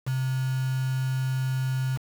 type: tone with quantisation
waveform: sine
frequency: 130.81 Hz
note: C3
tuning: in tune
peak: -24 dBFS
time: 0.06-1.98 s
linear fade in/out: 20 ms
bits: 6
effects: none